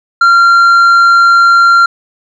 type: tone with tanh clipping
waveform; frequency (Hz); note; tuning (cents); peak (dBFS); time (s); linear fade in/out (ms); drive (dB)
sine; 1380; F6; -21; -4; 0.21-1.86; 5; 5
effects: none